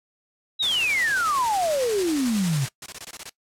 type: exponential sweep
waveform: sine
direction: down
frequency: 3951 to 127.9 Hz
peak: -20 dBFS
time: 0.59-2.66 s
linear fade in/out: 20 ms
type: noise with tremolo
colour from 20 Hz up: white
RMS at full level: -30 dBFS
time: 0.62-2.69 s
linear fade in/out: 10 ms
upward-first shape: square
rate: 11 Hz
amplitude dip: 25%
type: noise bursts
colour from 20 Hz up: white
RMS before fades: -35 dBFS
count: 8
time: 2.82-3.295 s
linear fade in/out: 2 ms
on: 41 ms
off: 21 ms
effects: noise-tail reverb RT60 0.1 s tail -21 dB re dry + low-pass 9000 Hz 12 dB/octave